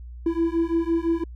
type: beating tone pair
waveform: triangle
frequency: 330 / 335.9 Hz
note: E4 / E4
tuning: +2 / +33 cents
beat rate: 5.9 Hz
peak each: -21 dBFS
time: 0.26-1.24 s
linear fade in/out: 5 ms
effects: tanh soft clip ceiling -11 dBFS + added 60 Hz sine -36 dBFS peak until 1.35 s